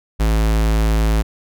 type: tone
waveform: square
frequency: 54.3 Hz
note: A1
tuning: 22 cents flat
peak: -14 dBFS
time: 0.19-1.23 s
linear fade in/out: 20 ms
effects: none